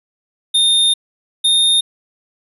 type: tone pair in turn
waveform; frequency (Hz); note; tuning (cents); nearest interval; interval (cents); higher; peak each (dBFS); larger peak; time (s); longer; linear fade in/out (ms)
square; 3646 / 3663; A#7 / A#7; -39 / -31; unison; 8; second; -11; neither; 0.54-0.94 / 1.44-1.81; first; 10
effects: resampled to 32000 Hz